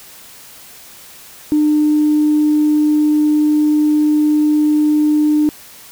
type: tone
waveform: sine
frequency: 301.4 Hz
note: D4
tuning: 45 cents sharp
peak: -9 dBFS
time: 1.52-5.49 s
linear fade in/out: 0 ms
effects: tanh soft clip ceiling -5 dBFS + white hiss -39 dBFS RMS until 5.91 s